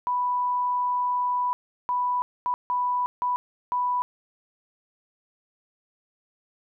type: tone bursts at uneven times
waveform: sine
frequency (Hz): 987.8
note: B5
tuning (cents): 0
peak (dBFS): -22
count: 6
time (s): 0.07-1.53 / 1.89-2.22 / 2.46-2.54 / 2.7-3.06 / 3.22-3.36 / 3.72-4.02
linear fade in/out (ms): 0
effects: none